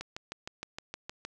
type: click train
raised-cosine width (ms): 0.2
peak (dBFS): -21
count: 9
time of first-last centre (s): 0.01-1.25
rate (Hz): 6.45
effects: none